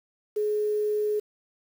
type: tone with quantisation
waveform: sine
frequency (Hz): 421.3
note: G#4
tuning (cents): +25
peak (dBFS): -23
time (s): 0.36-1.2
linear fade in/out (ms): 10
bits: 8
effects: none